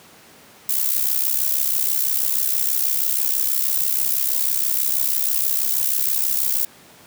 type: noise with amplitude modulation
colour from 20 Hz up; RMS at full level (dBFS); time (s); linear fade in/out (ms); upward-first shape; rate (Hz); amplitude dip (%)
violet; -17; 0.69-6.65; 5; sine; 66.2; 75
effects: pink hiss -47 dBFS RMS until 7.06 s + high-pass 150 Hz 12 dB/octave